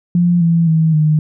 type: tone with pitch steps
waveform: sine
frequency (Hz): 174.61 / 167.3 / 160.3 / 153.6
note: F3 / E3 / E3 / D#3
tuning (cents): 0 / +26 / -48 / -22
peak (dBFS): -9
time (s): 0.15-1.19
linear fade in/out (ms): 2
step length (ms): 260
effects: none